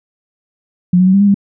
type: tone with pitch steps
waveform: sine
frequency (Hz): 178.8 / 184.3 / 188.1 / 197.7 / 203.2 / 199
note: F3 / F#3 / F#3 / G3 / G#3 / G3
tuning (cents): +41 / -7 / +29 / +15 / -38 / +26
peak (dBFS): -6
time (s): 0.93-1.344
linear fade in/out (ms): 5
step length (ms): 69
effects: none